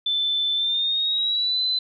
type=tone with pitch glide; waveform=sine; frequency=3527 to 4028 Hz; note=A7 to B7; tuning=+3 to +33 cents; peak=-20 dBFS; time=0.06-1.79 s; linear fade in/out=5 ms; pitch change=+230 cents; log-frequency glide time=0.55-1.61 s; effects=none